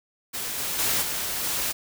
white noise with level steps, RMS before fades -31 / -29 / -24 / -29 / -27 dBFS, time 0.33-1.73 s, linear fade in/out 20 ms, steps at 0.57 / 0.78 / 1.01 / 1.43 s, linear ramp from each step 20 ms, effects none

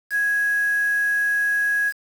sine tone with quantisation, 1661.2 Hz, G#6, in tune, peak -18 dBFS, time 0.1-1.93 s, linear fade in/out 50 ms, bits 6, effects none

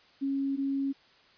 sine tone pair in turn, 274.4 / 274.4 Hz, C#4 / C#4, -17 / -17 cents, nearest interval unison, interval 0 cents, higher neither, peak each -27 / -27 dBFS, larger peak neither, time 0.21-0.57 / 0.57-0.93 s, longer neither, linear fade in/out 20 ms, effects white hiss -60 dBFS RMS until 1.37 s + resampled to 11025 Hz

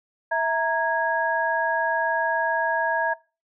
sine tone cluster, 656 / 929 / 1650 Hz, E5 / A#5 / G#6, -9 / -6 / -12 cents, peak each -25 dBFS, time 0.31-3.14 s, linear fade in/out 10 ms, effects noise-tail reverb RT60 0.3 s tail -21 dB re dry

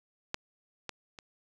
clicks, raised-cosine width 0.2 ms, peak -14 / -19 / -28 dBFS, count 3, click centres 0.344 / 0.893 / 1.188 s, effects none

